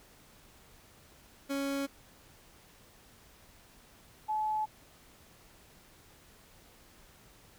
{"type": "tone pair in turn", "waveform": ["30% pulse", "sine"], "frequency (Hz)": [277.2, 860], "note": ["C#4", "A5"], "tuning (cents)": [0, -40], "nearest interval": "octave + minor sixth", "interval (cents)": 1960, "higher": "second", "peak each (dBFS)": [-29, -29], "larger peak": "neither", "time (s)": [[1.49, 1.87], [4.28, 4.66]], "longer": "neither", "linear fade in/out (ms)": 20, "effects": ["pink hiss -59 dBFS RMS until 7.58 s"]}